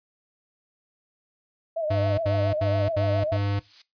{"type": "tone with vibrato", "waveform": "sine", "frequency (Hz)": 635, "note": "D#5", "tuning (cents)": 35, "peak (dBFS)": -24, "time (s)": [1.76, 3.37], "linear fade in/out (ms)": 10, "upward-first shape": "triangle", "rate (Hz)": 7.2, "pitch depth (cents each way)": 110}
{"type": "tone bursts", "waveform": "square", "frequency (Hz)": 100.6, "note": "G2", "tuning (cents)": 45, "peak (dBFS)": -24, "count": 5, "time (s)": [1.9, 3.596], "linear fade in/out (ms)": 10, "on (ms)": 280, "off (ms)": 74}
{"type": "noise with exponential growth", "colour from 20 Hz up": "violet", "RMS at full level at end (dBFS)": -33, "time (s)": [3.13, 3.82], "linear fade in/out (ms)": 5, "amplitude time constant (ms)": 150}
{"effects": ["noise-tail reverb RT60 0.2 s tail -18 dB re dry", "resampled to 11025 Hz"]}